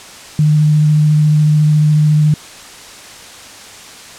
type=tone with vibrato; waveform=sine; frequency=151.7 Hz; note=D#3; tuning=44 cents flat; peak=-7 dBFS; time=0.39-2.34 s; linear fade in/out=2 ms; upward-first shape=sine; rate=14 Hz; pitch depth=12 cents each way; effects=white hiss -34 dBFS RMS until 4.18 s + low-pass 8000 Hz 12 dB/octave